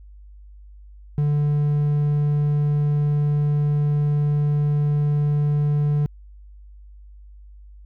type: tone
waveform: triangle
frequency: 146.83 Hz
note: D3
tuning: in tune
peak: -15 dBFS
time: 1.18-6.06 s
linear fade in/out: 0 ms
effects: added 50 Hz sine -41 dBFS peak until 7.85 s